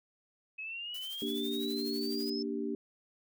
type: exponential sweep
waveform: sine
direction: up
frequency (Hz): 2549 to 5300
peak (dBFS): -38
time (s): 0.58-2.43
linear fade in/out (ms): 10
type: noise with tremolo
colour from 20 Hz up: blue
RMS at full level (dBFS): -46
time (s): 0.94-2.3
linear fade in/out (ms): 5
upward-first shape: triangle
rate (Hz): 12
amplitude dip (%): 75
type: chord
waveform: sine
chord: G minor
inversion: first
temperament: equal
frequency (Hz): 233.1 / 293.7 / 392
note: Bb3 / D4 / G4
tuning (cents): 0 / 0 / 0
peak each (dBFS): -37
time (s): 1.22-2.75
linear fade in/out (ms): 2
effects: none